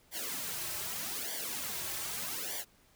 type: noise with flanger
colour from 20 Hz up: white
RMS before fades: -38 dBFS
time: 0.11-2.65 s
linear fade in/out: 50 ms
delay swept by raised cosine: 0.75 to 4.25 ms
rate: 0.82 Hz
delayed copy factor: -0.9
effects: pink hiss -65 dBFS RMS until 2.95 s